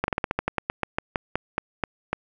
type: slowing click train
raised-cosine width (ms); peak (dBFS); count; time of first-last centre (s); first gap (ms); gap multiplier
0.5; -8; 17; 0.04-2.13; 41; 1.14
effects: none